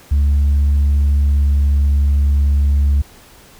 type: tone with pitch glide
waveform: sine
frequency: 71.4 to 70.91 Hz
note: D2 to C#2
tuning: -48 to +40 cents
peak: -8 dBFS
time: 0.11-3.02 s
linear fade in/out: 10 ms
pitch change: -12 cents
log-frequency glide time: 0.98-1.53 s
effects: tanh soft clip ceiling -9 dBFS + pink hiss -44 dBFS RMS until 3.59 s